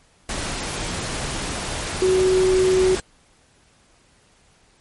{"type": "tone in noise", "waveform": "sine", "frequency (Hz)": 373.3, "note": "F#4", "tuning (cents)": 15, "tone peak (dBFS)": -14, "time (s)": [2.02, 2.95], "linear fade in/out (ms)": 2, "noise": "pink", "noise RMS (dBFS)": -27, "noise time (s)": [0.29, 3], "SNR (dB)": 10, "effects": ["pink hiss -57 dBFS RMS until 4.8 s", "MP3 48 kbps"]}